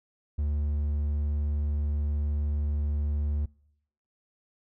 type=tone; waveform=triangle; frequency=73.42 Hz; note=D2; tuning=in tune; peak=-23 dBFS; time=0.38-3.46 s; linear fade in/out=10 ms; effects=noise-tail reverb RT60 0.8 s tail -26 dB re dry